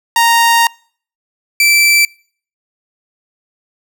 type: tone pair in turn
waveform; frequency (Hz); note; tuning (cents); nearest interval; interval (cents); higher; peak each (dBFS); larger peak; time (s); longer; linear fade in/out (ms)
sawtooth; 930 / 2331; A#5 / D7; -4 / -14; octave + major third; 1590; second; -4; neither; 0.16-0.67 / 1.6-2.05; first; 2
effects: noise-tail reverb RT60 0.5 s tail -26 dB re dry